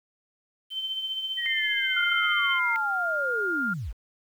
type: tone with tremolo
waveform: sine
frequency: 3091 Hz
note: G7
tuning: 25 cents flat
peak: -26 dBFS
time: 0.7-2.6 s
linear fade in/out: 50 ms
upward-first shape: triangle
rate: 15 Hz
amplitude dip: 55%
type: linear sweep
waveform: sine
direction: down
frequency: 1935 to 32.95 Hz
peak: -30 dBFS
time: 1.37-3.93 s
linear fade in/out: 20 ms
type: tone with pitch glide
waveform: sine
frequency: 2093 to 2111 Hz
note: C7 to C7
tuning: 0 to +15 cents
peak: -26 dBFS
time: 1.46-2.76 s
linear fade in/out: 0 ms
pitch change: +15 cents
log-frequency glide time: 1.83-2.6 s
type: tone with vibrato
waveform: sine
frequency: 1404 Hz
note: F6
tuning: 9 cents sharp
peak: -25 dBFS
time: 1.96-3.74 s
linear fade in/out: 10 ms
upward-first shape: triangle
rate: 0.88 Hz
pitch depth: 14 cents each way
effects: 9-bit